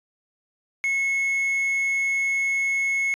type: tone with quantisation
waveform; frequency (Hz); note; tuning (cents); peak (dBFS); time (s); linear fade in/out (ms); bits
triangle; 2185; C#7; -26; -19; 0.84-3.14; 0; 8
effects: resampled to 24000 Hz